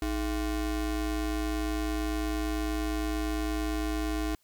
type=ring-modulated tone; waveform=square; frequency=183.4 Hz; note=F#3; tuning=15 cents flat; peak=-26 dBFS; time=0.02-4.35 s; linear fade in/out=0 ms; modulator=129 Hz; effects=white hiss -69 dBFS RMS until 4.43 s